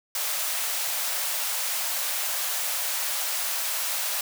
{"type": "high-pass noise", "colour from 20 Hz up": "white", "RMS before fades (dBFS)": -28, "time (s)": [0.15, 4.21], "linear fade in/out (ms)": 2, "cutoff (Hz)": 530, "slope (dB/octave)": 48, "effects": []}